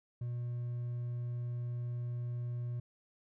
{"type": "tone with hard clipping", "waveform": "triangle", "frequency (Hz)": 121, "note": "B2", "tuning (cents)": -35, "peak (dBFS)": -36, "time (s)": [0.21, 2.8], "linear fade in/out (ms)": 5, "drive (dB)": 5, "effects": []}